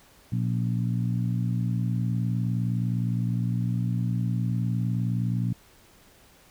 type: harmonic tone with a mistuned harmonic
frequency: 59.6 Hz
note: A#1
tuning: 39 cents sharp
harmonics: 2 / 3 / 4 / 5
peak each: -25 / -29 / -35 / -41 dBFS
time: 0.32-5.53 s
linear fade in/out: 5 ms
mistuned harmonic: 5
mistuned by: -64 cents
effects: pink hiss -56 dBFS RMS until 6.5 s